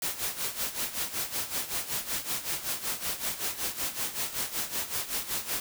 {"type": "noise with tremolo", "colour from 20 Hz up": "white", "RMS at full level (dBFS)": -30, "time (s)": [0.02, 5.6], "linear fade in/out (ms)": 2, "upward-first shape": "sine", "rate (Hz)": 5.3, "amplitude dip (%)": 75, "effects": []}